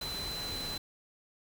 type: tone in noise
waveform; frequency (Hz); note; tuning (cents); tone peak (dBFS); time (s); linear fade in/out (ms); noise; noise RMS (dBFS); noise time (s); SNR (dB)
sine; 4038; B7; +38; -37; 0.01-0.78; 5; pink; -41; 0.01-0.78; +1
effects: none